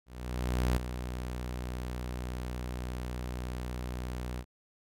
sawtooth tone with ADSR envelope, 61.74 Hz, B1, in tune, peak -21 dBFS, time 0.06-4.45 s, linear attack 710 ms, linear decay 9 ms, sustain -10 dB, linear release 61 ms, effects AAC 64 kbps

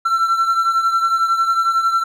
triangle beating tone pair, 1346 / 1357 Hz, E6 / E6, +36 / +50 cents, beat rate 11 Hz, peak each -13 / -20 dBFS, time 0.05-2.04 s, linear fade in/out 10 ms, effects none

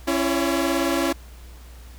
sawtooth tone cluster, 274.5 / 336.4 / 567 Hz, C#4 / E4 / C#5, -17 / +35 / +39 cents, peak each -20 / -19 / -25 dBFS, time 0.07-1.13 s, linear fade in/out 10 ms, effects added 60 Hz sine -40 dBFS peak until 1.98 s + pink hiss -50 dBFS RMS until 1.98 s

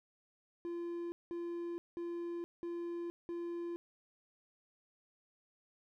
triangle tone bursts, 343.4 Hz, F4, 29 cents flat, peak -36 dBFS, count 5, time 0.65-3.76 s, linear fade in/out 0 ms, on 470 ms, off 190 ms, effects none

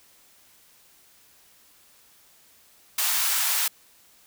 white high-pass noise, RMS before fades -24 dBFS, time 2.98-3.68 s, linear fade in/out 5 ms, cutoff 800 Hz, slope 24 dB/octave, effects white hiss -57 dBFS RMS until 4.26 s

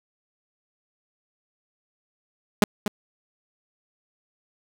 sawtooth tone with echo, 207.7 Hz, G#3, in tune, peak -9 dBFS, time 2.62-2.64 s, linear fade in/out 2 ms, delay 240 ms, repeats 1, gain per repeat -10 dB, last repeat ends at 2.88 s, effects none

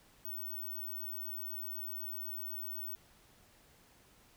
sine tone, 15804 Hz, B9, in tune, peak -36 dBFS, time 0.25-2.95 s, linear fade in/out 0 ms, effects tanh soft clip ceiling -38 dBFS + pink hiss -64 dBFS RMS until 4.36 s

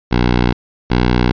10% pulse tone pair in turn, 60.5 / 61.1 Hz, B1 / B1, -35 / -18 cents, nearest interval unison, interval 17 cents, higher second, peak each -3 dBFS, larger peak neither, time 0.11-0.53 / 0.9-1.32 s, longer neither, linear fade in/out 10 ms, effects resampled to 11025 Hz

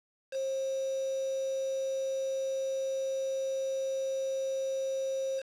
sine tone with quantisation, 534 Hz, C5, 35 cents sharp, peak -30 dBFS, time 0.31-5.43 s, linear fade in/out 50 ms, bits 7, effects low-pass 7000 Hz 12 dB/octave

